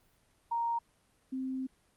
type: tone pair in turn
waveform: sine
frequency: 932.3 / 261.6 Hz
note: A#5 / C4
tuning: 0 / 0 cents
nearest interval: octave + minor seventh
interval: 2200 cents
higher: first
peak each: -29 / -33 dBFS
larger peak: first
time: 0.51-0.79 / 1.32-1.67 s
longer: second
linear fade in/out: 10 ms
effects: pink hiss -69 dBFS RMS until 1.96 s + Opus 32 kbps